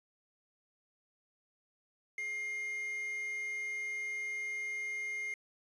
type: tone with quantisation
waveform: triangle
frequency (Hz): 2120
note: C7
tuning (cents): +22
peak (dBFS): -34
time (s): 2.18-5.34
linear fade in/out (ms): 2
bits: 9
effects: resampled to 24000 Hz